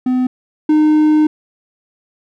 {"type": "tone pair in turn", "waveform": "triangle", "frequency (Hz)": [253.6, 306.2], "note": ["B3", "D#4"], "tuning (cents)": [46, -28], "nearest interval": "minor third", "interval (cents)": 326, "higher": "second", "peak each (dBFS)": [-10, -6], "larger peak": "second", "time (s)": [[0.06, 0.27], [0.69, 1.27]], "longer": "second", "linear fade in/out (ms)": 5, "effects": []}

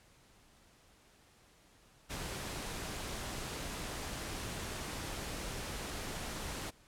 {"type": "noise", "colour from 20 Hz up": "pink", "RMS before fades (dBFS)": -41, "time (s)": [2.09, 6.71], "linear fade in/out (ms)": 20, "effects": ["pink hiss -64 dBFS RMS until 6.87 s", "low-pass 11000 Hz 12 dB/octave"]}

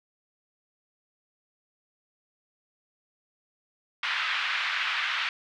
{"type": "band-pass noise", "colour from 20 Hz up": "pink", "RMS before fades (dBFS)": -29, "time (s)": [4.03, 5.29], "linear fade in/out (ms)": 2, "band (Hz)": [1300, 3400], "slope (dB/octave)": 24, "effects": []}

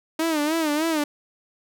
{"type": "tone with vibrato", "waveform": "sawtooth", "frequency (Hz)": 311.1, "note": "D#4", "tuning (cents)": 0, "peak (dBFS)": -17, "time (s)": [0.19, 1.04], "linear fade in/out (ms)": 5, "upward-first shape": "sine", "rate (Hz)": 3.3, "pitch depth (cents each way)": 110, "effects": []}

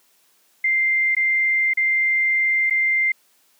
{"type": "tone with dropouts", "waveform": "sine", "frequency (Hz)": 2093, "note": "C7", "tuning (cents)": 0, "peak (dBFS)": -16, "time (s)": [0.64, 3.12], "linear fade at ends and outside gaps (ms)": 5, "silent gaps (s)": [[1.15, 1.166], [1.736, 1.772], [2.699, 2.707]], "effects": ["white hiss -60 dBFS RMS until 3.59 s", "high-pass 200 Hz 12 dB/octave"]}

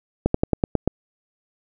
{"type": "slowing click train", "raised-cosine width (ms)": 2, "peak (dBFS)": -4, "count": 7, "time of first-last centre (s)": [0.26, 0.876], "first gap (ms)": 84, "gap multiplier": 1.08, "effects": []}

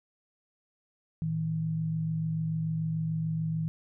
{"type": "tone pair together", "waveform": "sine", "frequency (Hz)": [113.1, 159.95], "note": ["A2", "D#3"], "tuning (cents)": [48, 48], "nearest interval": "tritone", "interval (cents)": 600, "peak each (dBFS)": [-37, -28], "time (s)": [1.22, 3.68], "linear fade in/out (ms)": 0, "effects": []}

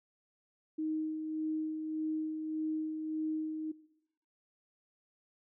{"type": "tone with tremolo", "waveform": "sine", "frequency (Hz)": 312.7, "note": "D#4", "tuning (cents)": 9, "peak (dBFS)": -31, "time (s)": [0.78, 3.72], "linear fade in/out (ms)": 10, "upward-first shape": "sine", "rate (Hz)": 1.7, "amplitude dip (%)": 40, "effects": ["noise-tail reverb RT60 0.8 s tail -19 dB re dry"]}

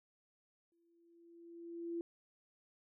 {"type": "tone with exponential growth", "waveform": "sine", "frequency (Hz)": 338.8, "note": "E4", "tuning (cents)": 48, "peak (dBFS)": -36, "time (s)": [0.72, 2.01], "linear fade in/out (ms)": 1, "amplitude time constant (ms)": 280, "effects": []}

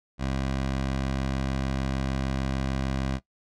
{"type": "tone", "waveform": "15% pulse", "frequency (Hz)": 66.6, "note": "C2", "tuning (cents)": 31, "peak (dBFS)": -20, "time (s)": [0.18, 3.2], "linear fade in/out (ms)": 50, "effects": ["noise-tail reverb RT60 0.1 s tail -17 dB re dry", "low-pass 6000 Hz 12 dB/octave"]}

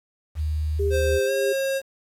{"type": "tone", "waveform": "sine", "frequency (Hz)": 76.8, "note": "D#2", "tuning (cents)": -22, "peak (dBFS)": -22, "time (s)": [0.35, 1.2], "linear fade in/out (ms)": 50}
{"type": "tone with tremolo", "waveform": "sine", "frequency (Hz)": 400.5, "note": "G4", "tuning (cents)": 37, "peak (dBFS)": -21, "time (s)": [0.79, 1.53], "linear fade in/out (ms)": 10, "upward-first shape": "triangle", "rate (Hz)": 3.2, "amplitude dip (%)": 50}
{"type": "tone with pitch glide", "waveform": "square", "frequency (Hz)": [523.3, 539.9], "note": ["C5", "C#5"], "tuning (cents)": [0, -46], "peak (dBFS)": -23, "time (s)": [0.9, 1.82], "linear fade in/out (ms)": 50, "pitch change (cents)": 54, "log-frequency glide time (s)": [1.26, 1.31]}
{"effects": ["resampled to 32000 Hz", "8-bit"]}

